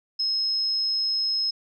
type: tone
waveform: sine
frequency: 5160 Hz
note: E8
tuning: 38 cents flat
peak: -22 dBFS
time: 0.19-1.51 s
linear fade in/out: 10 ms
effects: none